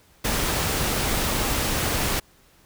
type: noise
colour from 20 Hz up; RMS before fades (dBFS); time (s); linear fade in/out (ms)
pink; -24; 0.24-2.2; 10
effects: pink hiss -57 dBFS RMS until 2.65 s